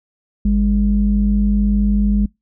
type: tone pair together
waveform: sine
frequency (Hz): 50.98 / 204.3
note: G#1 / G#3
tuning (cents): -31 / -28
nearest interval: 2 octaves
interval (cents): 2403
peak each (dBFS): -14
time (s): 0.45-2.26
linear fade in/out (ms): 5
effects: noise-tail reverb RT60 0.2 s tail -26 dB re dry + tanh soft clip ceiling -5 dBFS